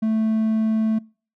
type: tone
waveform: triangle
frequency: 220 Hz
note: A3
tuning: in tune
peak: -16 dBFS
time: 0.02-0.99 s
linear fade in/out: 10 ms
effects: noise-tail reverb RT60 0.4 s tail -25 dB re dry